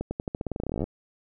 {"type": "accelerating click train", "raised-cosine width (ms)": 2, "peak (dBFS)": -16, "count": 22, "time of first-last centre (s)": [0.01, 0.84], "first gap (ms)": 100, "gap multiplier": 0.89, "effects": []}